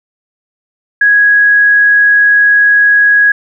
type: tone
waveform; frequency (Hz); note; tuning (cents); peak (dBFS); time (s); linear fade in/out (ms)
sine; 1661.2; G#6; 0; -4; 1.01-3.32; 5
effects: none